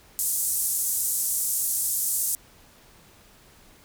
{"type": "band-pass noise", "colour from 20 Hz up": "pink", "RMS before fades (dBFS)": -26, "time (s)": [0.19, 2.35], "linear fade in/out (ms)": 0, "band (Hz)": [7900, 14000], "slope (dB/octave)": 24, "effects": ["pink hiss -54 dBFS RMS until 3.84 s"]}